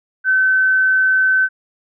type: tone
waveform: sine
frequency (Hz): 1528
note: G6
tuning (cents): -45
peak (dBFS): -11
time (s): 0.24-1.49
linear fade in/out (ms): 50
effects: none